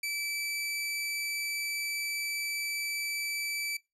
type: tone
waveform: sawtooth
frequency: 2315 Hz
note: D7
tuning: 25 cents flat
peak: -28 dBFS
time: 0.03-3.77 s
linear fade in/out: 5 ms
effects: noise-tail reverb RT60 0.2 s tail -21 dB re dry + resampled to 32000 Hz